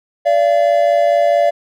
triangle tone pair together, 579 / 683.5 Hz, D5 / F5, -25 / -37 cents, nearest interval minor third, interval 288 cents, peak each -11 dBFS, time 0.25-1.51 s, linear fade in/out 20 ms, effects none

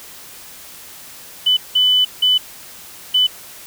triangle tone bursts at uneven times, 3000 Hz, F#7, 23 cents sharp, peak -7 dBFS, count 4, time 1.46-1.57 / 1.75-2.05 / 2.22-2.38 / 3.14-3.27 s, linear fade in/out 10 ms, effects tanh soft clip ceiling -9 dBFS + white hiss -38 dBFS RMS until 3.66 s

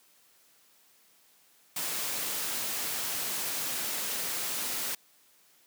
white noise, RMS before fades -33 dBFS, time 1.76-4.95 s, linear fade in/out 5 ms, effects white hiss -63 dBFS RMS until 5.66 s + high-pass 150 Hz 12 dB/octave

